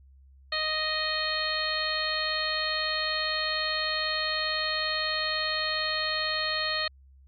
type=harmonic tone with a mistuned harmonic; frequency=622.3 Hz; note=D#5; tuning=in tune; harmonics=1 / 2 / 3 / 4 / 5 / 6 / 7; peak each=-36 / -35 / -32 / -37 / -37 / -37 / -31 dBFS; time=0.52-6.88 s; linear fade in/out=5 ms; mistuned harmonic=7; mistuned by=-37 cents; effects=added 67 Hz sine -52 dBFS peak until 7.27 s